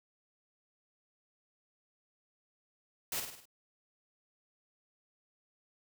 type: noise with echo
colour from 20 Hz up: white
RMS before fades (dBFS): -36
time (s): 3.12-3.2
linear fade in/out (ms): 2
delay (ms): 51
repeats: 5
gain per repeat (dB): -5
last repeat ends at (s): 3.455
effects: none